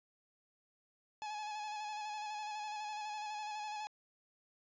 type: tone with vibrato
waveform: 45% pulse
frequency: 846 Hz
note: G#5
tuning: 32 cents sharp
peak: -40 dBFS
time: 1.22-3.87 s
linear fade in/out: 0 ms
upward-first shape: square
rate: 12 Hz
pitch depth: 25 cents each way
effects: resampled to 16000 Hz